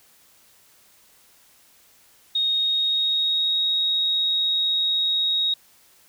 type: tone with pitch glide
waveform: sine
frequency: 3729 to 3772 Hz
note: A#7 to A#7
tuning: 0 to +20 cents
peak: -19 dBFS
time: 2.35-5.54 s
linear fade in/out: 5 ms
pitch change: +20 cents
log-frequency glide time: 2.49-3.6 s
effects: white hiss -56 dBFS RMS until 6.08 s